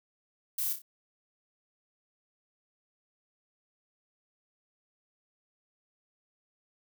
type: noise with echo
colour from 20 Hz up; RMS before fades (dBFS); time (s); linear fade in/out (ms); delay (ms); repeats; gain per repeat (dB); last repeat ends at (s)
violet; -32; 0.58-0.73; 5; 30; 3; -7; 0.82
effects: none